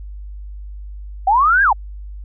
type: linear two-way sweep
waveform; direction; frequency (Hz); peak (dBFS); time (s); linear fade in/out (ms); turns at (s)
sine; up then down; 736 to 1657 to 736; -10; 1.27-1.73; 5; 1.63
effects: added 50 Hz sine -29 dBFS peak until 2.24 s